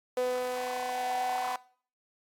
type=tone with high-pass filter sweep; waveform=sawtooth; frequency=250.6 Hz; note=B3; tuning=25 cents sharp; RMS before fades=-32 dBFS; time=0.17-1.56 s; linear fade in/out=2 ms; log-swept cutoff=510 to 840 Hz; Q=6; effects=noise-tail reverb RT60 0.5 s tail -20 dB re dry + AAC 48 kbps